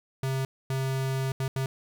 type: tone bursts at uneven times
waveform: square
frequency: 133.2 Hz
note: C3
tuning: 31 cents sharp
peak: -27 dBFS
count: 4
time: 0.23-0.45 / 0.7-1.32 / 1.4-1.48 / 1.56-1.66 s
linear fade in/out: 2 ms
effects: 10-bit